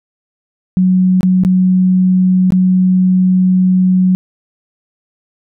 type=tone with dropouts; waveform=sine; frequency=184.7 Hz; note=F#3; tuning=3 cents flat; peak=-7 dBFS; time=0.77-4.15 s; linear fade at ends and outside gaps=0 ms; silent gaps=1.208-1.231 / 1.436-1.449 / 2.505-2.522 s; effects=none